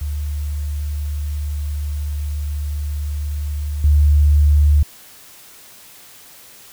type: tone with level steps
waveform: sine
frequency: 73.6 Hz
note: D2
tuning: 4 cents sharp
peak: -20 / -9 dBFS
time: 0.01-4.83 s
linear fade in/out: 5 ms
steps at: 3.84 s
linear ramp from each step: 2 ms
effects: white hiss -43 dBFS RMS until 6.72 s